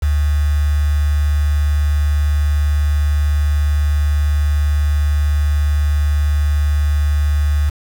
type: tone with quantisation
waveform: sine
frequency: 73.5 Hz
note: D2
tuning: 2 cents sharp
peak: -12 dBFS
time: 0.02-7.7 s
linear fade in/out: 10 ms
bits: 5
effects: none